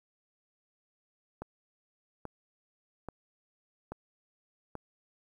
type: click train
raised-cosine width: 1 ms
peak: -25 dBFS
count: 5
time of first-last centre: 1.42-4.753 s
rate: 1.2 Hz
effects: 10-bit